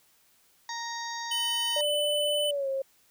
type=harmonic tone; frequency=932.3 Hz; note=A#5; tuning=in tune; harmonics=1 / 2 / 4 / 5 / 6 / 7; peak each=-36 / -39 / -42 / -43 / -44 / -44 dBFS; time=0.69-1.81 s; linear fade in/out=2 ms
type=tone; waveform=square; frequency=3006 Hz; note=F#7; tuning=27 cents sharp; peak=-28 dBFS; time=1.31-2.51 s; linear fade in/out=5 ms
type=tone with pitch glide; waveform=sine; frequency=591 to 538.8 Hz; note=D5 to C#5; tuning=+11 to -49 cents; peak=-27 dBFS; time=1.76-2.82 s; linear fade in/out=5 ms; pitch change=-160 cents; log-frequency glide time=2.47-2.68 s
effects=white hiss -64 dBFS RMS until 3.1 s